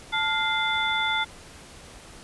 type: tone cluster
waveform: sine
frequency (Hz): 877 / 1408 / 2079 / 3493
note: A5 / F6 / C7 / A7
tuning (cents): -6 / +14 / -12 / -13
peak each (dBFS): -28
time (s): 0.12-1.25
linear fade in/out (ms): 20
effects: pink hiss -46 dBFS RMS until 2.23 s + resampled to 24000 Hz